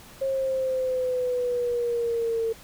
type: linear sweep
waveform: sine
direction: down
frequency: 540 to 450.1 Hz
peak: -23 dBFS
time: 0.21-2.53 s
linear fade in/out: 10 ms
effects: pink hiss -48 dBFS RMS until 2.63 s